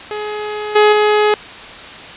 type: tone with level steps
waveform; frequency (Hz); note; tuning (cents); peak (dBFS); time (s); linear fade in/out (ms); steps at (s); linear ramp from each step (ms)
sawtooth; 421.4; G#4; +25; -17 / -3 / -6; 0.11-1.34; 0; 0.75 / 0.92; 10
effects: white hiss -32 dBFS RMS until 2.16 s + resampled to 8000 Hz